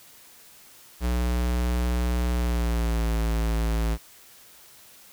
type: tone with pitch glide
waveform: square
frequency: 60.6 to 55.89 Hz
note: B1 to A1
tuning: -32 to +28 cents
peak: -23 dBFS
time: 1-3.98 s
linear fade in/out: 50 ms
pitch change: -140 cents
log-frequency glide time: 2.31-3.17 s
effects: white hiss -51 dBFS RMS until 5.12 s